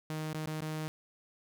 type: tone with dropouts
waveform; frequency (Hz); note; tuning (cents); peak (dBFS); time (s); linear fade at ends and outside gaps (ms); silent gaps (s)
sawtooth; 155.8; D#3; +3; -31; 0.1-0.88; 0; 0.332-0.346 / 0.459-0.472 / 0.606-0.619
effects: none